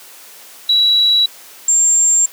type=tone pair in turn; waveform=sine; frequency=3910 / 7381 Hz; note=B7 / A#8; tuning=-18 / -18 cents; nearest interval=major seventh; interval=1100 cents; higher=second; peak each=-9 dBFS; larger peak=neither; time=0.69-1.26 / 1.68-2.26 s; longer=second; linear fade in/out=5 ms; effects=white hiss -39 dBFS RMS until 2.32 s + high-pass 300 Hz 12 dB/octave